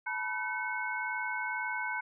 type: tone cluster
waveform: sine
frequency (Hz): 869 / 971 / 1519 / 2187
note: A5 / B5 / F#6 / C#7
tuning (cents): -22 / -30 / +45 / -24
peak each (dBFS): -40 / -39 / -35 / -38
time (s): 0.06-2.01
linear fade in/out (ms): 10
effects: none